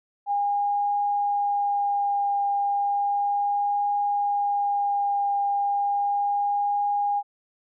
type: tone with vibrato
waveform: sine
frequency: 811 Hz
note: G#5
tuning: 41 cents flat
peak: -21 dBFS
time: 0.26-7.23 s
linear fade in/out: 50 ms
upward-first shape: triangle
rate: 0.34 Hz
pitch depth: 12 cents each way
effects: none